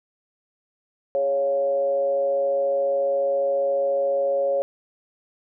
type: tone with frequency modulation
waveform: sine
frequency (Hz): 554.4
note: C#5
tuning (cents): 0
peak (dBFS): -19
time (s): 1.15-4.62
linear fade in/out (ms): 0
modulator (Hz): 144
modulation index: 0.46
effects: none